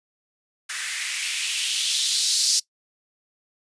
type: noise with band-pass filter sweep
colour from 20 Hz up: violet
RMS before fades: -24 dBFS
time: 0.69-2.6 s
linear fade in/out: 10 ms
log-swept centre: 1700 to 5100 Hz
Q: 2.8
effects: noise-tail reverb RT60 0.1 s tail -21 dB re dry + resampled to 22050 Hz